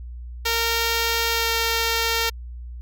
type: tone with pitch glide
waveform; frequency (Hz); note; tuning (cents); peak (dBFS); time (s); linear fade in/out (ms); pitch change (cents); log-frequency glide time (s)
5% pulse; 460.8 to 457.9; A#4 to A#4; -20 to -31; -8; 0.45-2.3; 10; -11; 1.3-1.5
effects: added 60 Hz sine -32 dBFS peak until 2.81 s + MP3 96 kbps